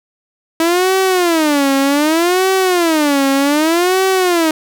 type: tone with vibrato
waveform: sawtooth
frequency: 322.4 Hz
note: E4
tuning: 38 cents flat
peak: -7 dBFS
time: 0.6-4.51 s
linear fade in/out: 2 ms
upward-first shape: sine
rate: 0.65 Hz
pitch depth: 290 cents each way
effects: none